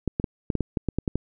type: clicks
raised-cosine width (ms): 3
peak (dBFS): -11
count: 11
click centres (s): 0.077 / 0.199 / 0.242 / 0.502 / 0.553 / 0.607 / 0.772 / 0.887 / 0.986 / 1.078 / 1.156
effects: none